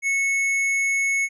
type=tone with tanh clipping; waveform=sine; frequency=2200 Hz; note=C#7; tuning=14 cents flat; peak=-21 dBFS; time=0.02-1.29 s; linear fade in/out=50 ms; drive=13 dB; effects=low-pass 11000 Hz 12 dB/octave